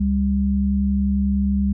sine tone pair together, 70.2 / 199.3 Hz, C#2 / G3, +22 / +29 cents, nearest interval octave + tritone, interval 1807 cents, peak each -21 / -18 dBFS, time 0-1.73 s, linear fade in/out 10 ms, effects none

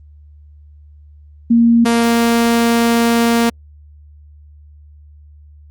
sine / sawtooth tone pair in turn, 233.1 / 233.1 Hz, A#3 / A#3, 0 / 0 cents, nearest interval unison, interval 0 cents, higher neither, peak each -7 dBFS, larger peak neither, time 1.5-1.85 / 1.85-3.5 s, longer second, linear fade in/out 10 ms, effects added 74 Hz sine -39 dBFS peak until 5.7 s + Opus 32 kbps

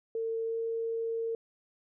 sine tone with pitch glide, 452.4 to 455.8 Hz, A4 to A#4, +48 to -39 cents, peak -30 dBFS, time 0.15-1.35 s, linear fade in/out 2 ms, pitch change +13 cents, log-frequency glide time 0.44-0.57 s, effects none

